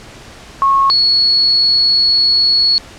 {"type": "tone pair in turn", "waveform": "sine", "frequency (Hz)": [1093, 4372], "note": ["C#6", "C#8"], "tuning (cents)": [-25, -25], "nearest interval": "2 octaves", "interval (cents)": 2400, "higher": "second", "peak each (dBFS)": -8, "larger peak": "neither", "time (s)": [[0.62, 0.9], [0.9, 2.78]], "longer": "second", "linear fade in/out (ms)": 0, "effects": ["pink hiss -36 dBFS RMS until 2.98 s", "low-pass 7000 Hz 12 dB/octave"]}